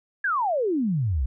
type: exponential sweep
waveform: sine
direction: down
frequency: 1700 to 57.7 Hz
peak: -21 dBFS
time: 0.24-1.26 s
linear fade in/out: 5 ms
effects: none